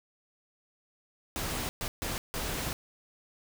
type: noise bursts at uneven times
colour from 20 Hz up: pink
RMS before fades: -34 dBFS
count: 4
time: 1.36-1.69 / 1.81-1.88 / 2.02-2.18 / 2.34-2.73 s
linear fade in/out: 0 ms
effects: none